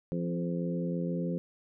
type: harmonic tone with a mistuned harmonic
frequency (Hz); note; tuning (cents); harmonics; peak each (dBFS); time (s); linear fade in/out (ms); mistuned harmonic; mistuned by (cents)
86.2; F2; -22; 2 / 3 / 4 / 5 / 6; -31 / -38 / -40 / -41 / -39; 0.12-1.38; 0; 3; +15
effects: none